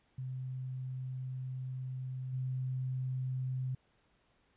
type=tone with level steps; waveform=sine; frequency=129.2 Hz; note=C3; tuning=21 cents flat; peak=-37 / -33 dBFS; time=0.18-3.75 s; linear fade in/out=5 ms; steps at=2.32 s; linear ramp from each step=20 ms; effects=pink hiss -72 dBFS RMS until 4.56 s + resampled to 8000 Hz